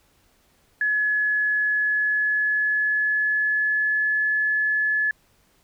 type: tone with pitch glide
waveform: sine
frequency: 1700 to 1715.8 Hz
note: G#6 to A6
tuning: +40 to -44 cents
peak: -19 dBFS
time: 0.81-5.11 s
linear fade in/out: 2 ms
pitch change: +16 cents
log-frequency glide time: 1.6-4.23 s
effects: pink hiss -62 dBFS RMS until 5.63 s